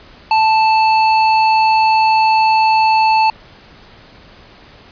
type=tone; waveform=square; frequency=880 Hz; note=A5; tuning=in tune; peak=-10 dBFS; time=0.31-3.3 s; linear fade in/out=2 ms; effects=pink hiss -42 dBFS RMS until 4.91 s + resampled to 11025 Hz